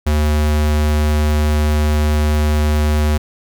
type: tone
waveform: square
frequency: 75.4 Hz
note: D2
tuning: 46 cents sharp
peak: -13 dBFS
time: 0.06-3.18 s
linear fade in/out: 10 ms
effects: none